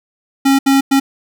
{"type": "tone bursts at uneven times", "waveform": "square", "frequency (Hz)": 272.7, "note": "C#4", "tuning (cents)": -28, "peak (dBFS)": -9, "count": 3, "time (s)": [[0.45, 0.59], [0.66, 0.81], [0.91, 1]], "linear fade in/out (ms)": 10, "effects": []}